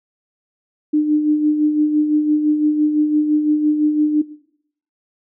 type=tone with tremolo; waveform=sine; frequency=301.7 Hz; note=D4; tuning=47 cents sharp; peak=-11 dBFS; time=0.93-4.22 s; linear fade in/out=10 ms; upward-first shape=sine; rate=5.9 Hz; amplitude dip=50%; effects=noise-tail reverb RT60 0.7 s tail -18 dB re dry